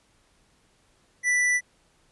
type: tone with hard clipping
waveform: sine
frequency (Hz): 1975.5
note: B6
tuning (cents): 0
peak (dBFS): -21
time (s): 1.23-1.61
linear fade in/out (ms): 50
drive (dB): 18
effects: pink hiss -64 dBFS RMS until 2.11 s + resampled to 24000 Hz